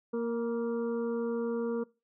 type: harmonic tone with a mistuned harmonic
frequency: 233.1 Hz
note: A#3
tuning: in tune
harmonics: 1 / 2 / 4 / 5 / 6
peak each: -33 / -31 / -47 / -48 / -51 dBFS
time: 0.13-1.84 s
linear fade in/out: 10 ms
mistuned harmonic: 4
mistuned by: +31 cents
effects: noise-tail reverb RT60 0.3 s tail -23 dB re dry